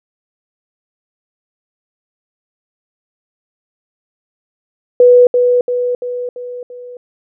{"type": "tone with echo", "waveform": "sine", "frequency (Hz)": 492, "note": "B4", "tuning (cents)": -7, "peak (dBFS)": -3, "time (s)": [5, 5.27], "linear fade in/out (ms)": 2, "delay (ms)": 340, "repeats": 5, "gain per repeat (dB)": -5, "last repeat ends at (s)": 6.97, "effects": []}